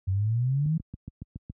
sine exponential sweep, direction up, 91.7 to 165.6 Hz, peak -22 dBFS, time 0.07-0.78 s, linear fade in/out 10 ms
click train, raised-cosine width 5 ms, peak -24 dBFS, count 7, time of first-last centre 0.66-1.499 s, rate 7.15 Hz
effects high-pass 60 Hz 12 dB/octave

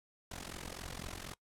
pink noise with amplitude modulation, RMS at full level -41 dBFS, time 0.31-1.34 s, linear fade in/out 5 ms, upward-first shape sine, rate 44 Hz, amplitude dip 90%, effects noise-tail reverb RT60 0.1 s tail -22 dB re dry + low-pass 11000 Hz 12 dB/octave

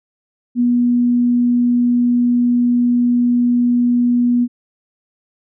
sine tone, 242.6 Hz, B3, 31 cents flat, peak -11 dBFS, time 0.55-4.48 s, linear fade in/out 50 ms, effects none

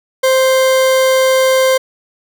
40% pulse tone, 523.3 Hz, C5, in tune, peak -8 dBFS, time 0.23-1.78 s, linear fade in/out 10 ms, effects none

